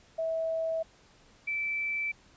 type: tone pair in turn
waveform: sine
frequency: 650 / 2324 Hz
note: E5 / D7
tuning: -24 / -19 cents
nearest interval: octave + minor seventh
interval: 2205 cents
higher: second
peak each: -28 / -29 dBFS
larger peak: first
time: 0.18-0.83 / 1.47-2.12 s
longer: neither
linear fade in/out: 10 ms
effects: pink hiss -60 dBFS RMS until 2.36 s + resampled to 16000 Hz